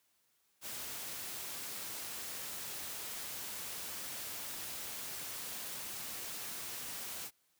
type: noise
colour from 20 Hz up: white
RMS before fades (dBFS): -43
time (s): 0.61-7.31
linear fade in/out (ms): 50
effects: white hiss -75 dBFS RMS until 7.59 s + high-pass 60 Hz 12 dB/octave